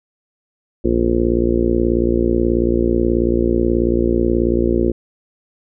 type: harmonic tone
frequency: 58.4 Hz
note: A#1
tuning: 4 cents sharp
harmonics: 1 / 2 / 3 / 4 / 5 / 6 / 7 / 8 / 9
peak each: -21 / -26 / -29 / -20 / -25 / -17 / -24 / -25 / -27 dBFS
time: 0.84-4.92 s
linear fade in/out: 10 ms
effects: none